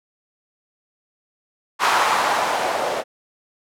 violet noise with low-pass filter sweep, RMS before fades -20 dBFS, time 1.79-3.04 s, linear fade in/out 50 ms, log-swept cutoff 1100 to 600 Hz, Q 2.1, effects none

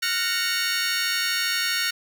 20% pulse chord, Gb major seventh, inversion third, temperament just, 1387.5 / 1480 / 1850 / 2220 Hz, F6 / Gb6 / Bb6 / Db7, -12 / 0 / -14 / +2 cents, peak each -25 / -24 / -22 / -24 dBFS, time 0.02-1.91 s, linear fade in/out 10 ms, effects none

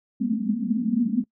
white band-pass noise, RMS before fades -24 dBFS, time 0.2-1.24 s, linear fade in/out 10 ms, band 200 to 250 Hz, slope 96 dB/octave, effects noise-tail reverb RT60 0.1 s tail -22 dB re dry

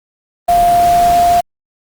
sine tone in noise, 698.5 Hz, F5, in tune, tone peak -7 dBFS, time 0.48-1.41 s, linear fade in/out 10 ms, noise pink, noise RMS -23 dBFS, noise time 0.48-1.41 s, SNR +13 dB, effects Opus 32 kbps

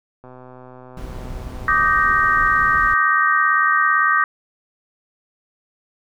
click train, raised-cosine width 1 ms, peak -27 dBFS, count 323, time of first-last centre 0.24-2.775 s, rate 127 Hz
brown noise, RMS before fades -31 dBFS, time 0.97-2.94 s, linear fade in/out 2 ms
sine chord, Eb major seventh, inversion third, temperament just, 1166.7 / 1244.5 / 1555.6 / 1866.8 Hz, D6 / Eb6 / G6 / Bb6, -12 / 0 / -14 / +2 cents, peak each -19 dBFS, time 1.68-4.24 s, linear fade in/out 2 ms
effects none

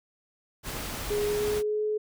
pink noise, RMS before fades -35 dBFS, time 0.63-1.63 s, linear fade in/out 50 ms
sine tone with pitch glide, 415.3 to 426.2 Hz, G#4 to G#4, 0 to +45 cents, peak -25 dBFS, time 1.1-1.98 s, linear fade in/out 10 ms, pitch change +45 cents, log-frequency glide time 1.26-1.85 s
effects none

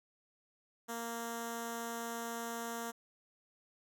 5% pulse tone with notch filter, 232.1 Hz, A#3, 7 cents flat, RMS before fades -41 dBFS, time 0.88-2.92 s, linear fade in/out 20 ms, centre 2400 Hz, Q 0.8, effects none

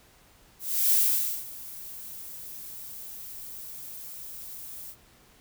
violet noise with ADSR envelope, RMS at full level -21 dBFS, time 0.59-4.96 s, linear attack 340 ms, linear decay 510 ms, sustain -20 dB, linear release 67 ms, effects pink hiss -58 dBFS RMS until 5.4 s

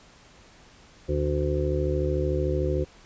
harmonic tone, 73.42 Hz, D2, in tune, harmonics 1 / 2 / 4 / 5 / 6 / 7, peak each -27 / -30 / -34 / -28 / -38 / -30 dBFS, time 1.08-2.85 s, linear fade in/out 20 ms, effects pink hiss -53 dBFS RMS until 3.05 s + resampled to 16000 Hz

